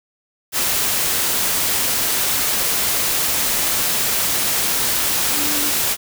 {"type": "tone in noise", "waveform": "sine", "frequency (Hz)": 293.7, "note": "D4", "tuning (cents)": 0, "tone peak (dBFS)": -28, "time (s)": [5.32, 5.73], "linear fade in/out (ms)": 50, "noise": "white", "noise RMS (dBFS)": -19, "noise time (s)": [0.52, 5.97], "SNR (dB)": -12, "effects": []}